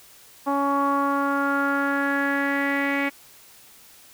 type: tone with low-pass filter sweep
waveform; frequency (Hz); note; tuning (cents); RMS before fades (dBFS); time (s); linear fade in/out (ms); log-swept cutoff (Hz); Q
sawtooth; 279.9; C#4; +17; -23; 0.46-3.1; 20; 1000 to 2200; 6.1
effects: white hiss -50 dBFS RMS until 4.13 s